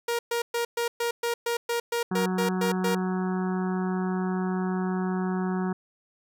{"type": "tone bursts", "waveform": "sawtooth", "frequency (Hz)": 471, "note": "A#4", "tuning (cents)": 18, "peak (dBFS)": -21, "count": 13, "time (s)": [0.08, 2.95], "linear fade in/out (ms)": 5, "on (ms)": 110, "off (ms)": 120}
{"type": "harmonic tone", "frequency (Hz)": 185.2, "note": "F#3", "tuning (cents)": 2, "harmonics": [1, 2, 4, 5, 6, 7, 8, 9], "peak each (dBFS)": [-26, -32, -38, -40, -42, -43, -44, -45], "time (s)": [2.11, 5.73], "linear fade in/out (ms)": 5}
{"effects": []}